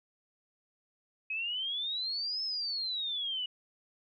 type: exponential two-way sweep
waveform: sine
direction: up then down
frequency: 2526 to 5274 to 2916 Hz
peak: -32 dBFS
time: 1.3-3.46 s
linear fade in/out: 5 ms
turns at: 2.43 s
effects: none